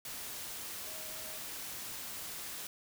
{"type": "tone in noise", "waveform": "sine", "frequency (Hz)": 630, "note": "D#5", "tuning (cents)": 21, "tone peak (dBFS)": -53, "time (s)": [0.87, 1.38], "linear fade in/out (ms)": 2, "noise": "white", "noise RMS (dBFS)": -43, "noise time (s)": [0.05, 2.67], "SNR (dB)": -13, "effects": []}